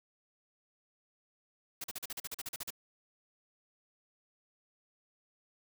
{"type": "noise bursts", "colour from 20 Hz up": "white", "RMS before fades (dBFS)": -40, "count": 13, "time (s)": [1.81, 2.705], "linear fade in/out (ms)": 5, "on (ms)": 31, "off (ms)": 41, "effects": []}